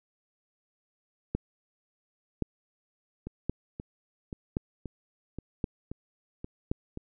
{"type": "two click trains", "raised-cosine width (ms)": 3, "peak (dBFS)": [-15, -24], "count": [6, 8], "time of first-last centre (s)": [[1.35, 6.715], [3.27, 6.974]], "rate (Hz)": [0.932, 1.89], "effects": []}